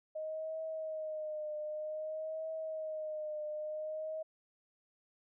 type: tone with vibrato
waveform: sine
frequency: 622 Hz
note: D#5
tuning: 1 cent flat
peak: -37 dBFS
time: 0.15-4.23 s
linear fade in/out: 10 ms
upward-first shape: triangle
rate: 0.53 Hz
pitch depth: 51 cents each way
effects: none